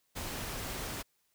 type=noise; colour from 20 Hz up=pink; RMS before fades=-39 dBFS; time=0.15-1.03 s; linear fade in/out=20 ms; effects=white hiss -75 dBFS RMS until 1.34 s